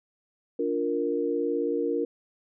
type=chord; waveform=sine; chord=Bb major; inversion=first; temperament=just; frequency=291.4 / 349.6 / 466.2 Hz; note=D4 / F4 / Bb4; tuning=-13 / +2 / 0 cents; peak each=-30 / -30 / -27 dBFS; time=0.59-2.05 s; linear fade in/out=5 ms; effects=none